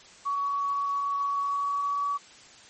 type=tone with pitch glide; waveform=sine; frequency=1126 to 1139.1 Hz; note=C#6 to C#6; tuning=+27 to +47 cents; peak=-25 dBFS; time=0.25-2.18 s; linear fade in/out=20 ms; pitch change=+20 cents; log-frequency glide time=1.4-2.06 s; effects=white hiss -51 dBFS RMS until 2.69 s + MP3 32 kbps